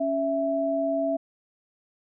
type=tone pair together; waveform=sine; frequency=277.9 / 661 Hz; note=C#4 / E5; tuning=+4 / +5 cents; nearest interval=octave + minor third; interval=1501 cents; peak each=-28 / -24 dBFS; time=0-1.17 s; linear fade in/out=10 ms; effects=none